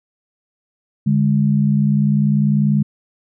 sine tone pair together, 145.4 / 205.6 Hz, D3 / G#3, -17 / -17 cents, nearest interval tritone, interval 600 cents, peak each -15 dBFS, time 1.06-2.83 s, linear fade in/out 10 ms, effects none

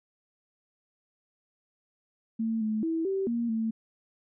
sine tone with pitch steps, 224.7 / 216.6 / 326 / 386.9 / 234.8 / 223.5 Hz, A3 / A3 / E4 / G4 / A#3 / A3, +37 / -27 / -19 / -23 / +13 / +27 cents, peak -26 dBFS, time 2.39-3.71 s, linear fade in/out 10 ms, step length 220 ms, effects none

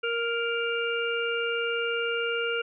harmonic tone, 466.9 Hz, A#4, 3 cents sharp, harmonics 1 / 3 / 5 / 6, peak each -29 / -30 / -36 / -33 dBFS, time 0.03-2.62 s, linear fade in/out 10 ms, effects none

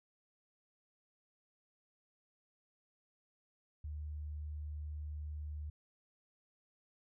sine tone, 75.2 Hz, D2, 42 cents sharp, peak -40 dBFS, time 3.84-5.7 s, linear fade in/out 5 ms, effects none

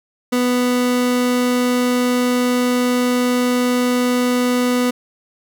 30% pulse tone, 247.5 Hz, B3, 4 cents sharp, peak -12 dBFS, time 0.32-4.91 s, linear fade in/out 10 ms, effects none

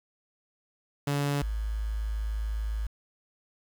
sawtooth / sine tone pair in turn, 142.9 / 53.53 Hz, D3 / A1, -47 / -47 cents, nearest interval octave + perfect fourth, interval 1700 cents, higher first, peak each -22 / -28 dBFS, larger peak first, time 1.07-1.42 / 1.42-2.87 s, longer second, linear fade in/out 5 ms, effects 8-bit

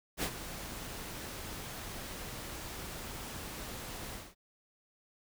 pink noise with ADSR envelope, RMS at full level -32 dBFS, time 0.17-4.35 s, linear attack 61 ms, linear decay 66 ms, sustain -11 dB, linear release 220 ms, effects none

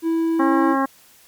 triangle tone, 328.3 Hz, E4, 7 cents flat, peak -15 dBFS, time 0.02-0.76 s, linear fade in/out 50 ms
harmonic tone, 270.5 Hz, C#4, 42 cents flat, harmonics 1 / 2 / 3 / 4 / 5 / 6 / 7, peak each -20 / -26 / -24 / -22 / -31 / -30 / -36 dBFS, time 0.39-0.86 s, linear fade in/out 10 ms
effects white hiss -51 dBFS RMS until 1.27 s + MP3 96 kbps

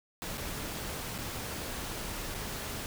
pink noise with dropouts, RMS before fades -38 dBFS, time 0.22-2.86 s, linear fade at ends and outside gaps 0 ms, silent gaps 0.374-0.379 / 1.18-1.185 / 2.343-2.347 s, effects none

